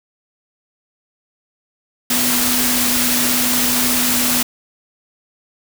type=tone in noise; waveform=sine; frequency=246.9 Hz; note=B3; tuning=in tune; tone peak=-22 dBFS; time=2.1-4.43 s; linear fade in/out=5 ms; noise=white; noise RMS=-17 dBFS; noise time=2.1-4.43 s; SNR=-8 dB; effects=none